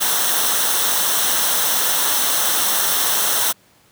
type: noise with comb filter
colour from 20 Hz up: white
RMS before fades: -18 dBFS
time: 0-3.53 s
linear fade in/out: 20 ms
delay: 0.42 ms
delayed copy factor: -0.6
effects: pink hiss -54 dBFS RMS until 3.91 s + high-pass 100 Hz 12 dB/octave